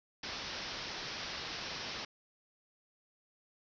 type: low-pass noise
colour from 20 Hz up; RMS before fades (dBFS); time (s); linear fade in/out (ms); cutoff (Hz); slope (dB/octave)
white; -42; 0.23-2.05; 5; 5700; 96
effects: none